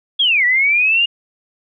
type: linear two-way sweep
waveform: sine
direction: down then up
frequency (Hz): 3398 to 1922 to 2857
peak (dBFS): -11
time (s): 0.19-1.06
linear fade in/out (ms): 10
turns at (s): 0.45
effects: none